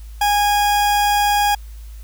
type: tone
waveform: 40% pulse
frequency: 823 Hz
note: G#5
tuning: 16 cents flat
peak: -13 dBFS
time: 0.21-1.55 s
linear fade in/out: 5 ms
effects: added 54 Hz sine -32 dBFS peak until 2.03 s + white hiss -51 dBFS RMS until 2.03 s